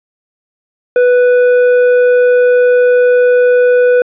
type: tone with hard clipping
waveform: triangle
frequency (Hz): 493.9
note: B4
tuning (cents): 0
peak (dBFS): -7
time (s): 0.96-4.02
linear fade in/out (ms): 2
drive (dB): 10
effects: resampled to 8000 Hz